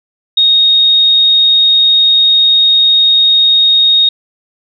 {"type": "tone", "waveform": "sine", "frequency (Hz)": 3729, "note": "A#7", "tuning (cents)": 0, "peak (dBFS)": -5, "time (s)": [0.37, 4.09], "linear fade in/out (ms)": 5, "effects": []}